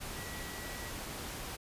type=tone in noise; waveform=sine; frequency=1937 Hz; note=B6; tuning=34 cents flat; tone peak=-48 dBFS; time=0.15-0.91 s; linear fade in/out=20 ms; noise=pink; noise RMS=-42 dBFS; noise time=0-1.57 s; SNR=-9 dB; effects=resampled to 32000 Hz